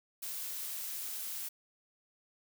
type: noise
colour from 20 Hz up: blue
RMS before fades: -40 dBFS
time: 0.22-1.49 s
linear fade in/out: 10 ms
effects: none